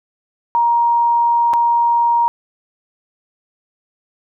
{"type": "tone with dropouts", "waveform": "sine", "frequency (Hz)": 941, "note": "A#5", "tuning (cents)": 16, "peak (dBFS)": -11, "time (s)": [0.55, 2.28], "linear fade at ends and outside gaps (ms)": 0, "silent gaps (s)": [1.533, 1.537], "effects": []}